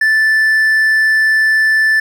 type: tone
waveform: triangle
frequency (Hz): 1758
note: A6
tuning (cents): -2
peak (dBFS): -7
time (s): 0.01-2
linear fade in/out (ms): 5
effects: none